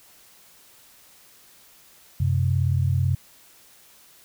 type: tone pair together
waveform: sine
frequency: 92.35 / 130.6 Hz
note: F#2 / C3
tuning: -3 / -3 cents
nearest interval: tritone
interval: 600 cents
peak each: -21 / -22 dBFS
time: 2.2-3.15 s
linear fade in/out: 5 ms
effects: white hiss -53 dBFS RMS until 4.24 s